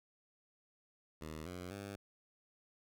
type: tone with pitch steps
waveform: 10% pulse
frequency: 78.2 / 89.8 / 100 Hz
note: D#2 / F2 / G2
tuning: +9 / +49 / +35 cents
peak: -36 dBFS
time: 1.21-1.96 s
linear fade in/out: 5 ms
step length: 250 ms
effects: none